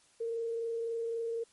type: tone with frequency modulation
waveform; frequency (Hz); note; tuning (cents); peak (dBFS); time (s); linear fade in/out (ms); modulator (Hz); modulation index
sine; 460; A#4; -23; -32; 0.2-1.44; 10; 23.8; 0.24
effects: white hiss -65 dBFS RMS until 1.52 s + MP3 48 kbps